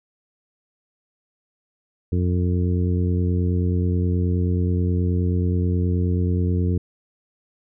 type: harmonic tone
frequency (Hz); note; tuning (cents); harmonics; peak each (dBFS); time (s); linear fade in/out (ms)
89.4; F2; +41; 1 / 2 / 3 / 4 / 5; -19 / -25 / -29 / -31 / -33; 2.12-6.78; 5
effects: none